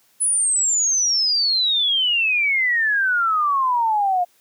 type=exponential sweep; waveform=sine; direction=down; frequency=10210 to 698.5 Hz; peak=-16 dBFS; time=0.2-4.25 s; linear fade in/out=20 ms; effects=white hiss -59 dBFS RMS until 4.4 s + high-pass 100 Hz 12 dB/octave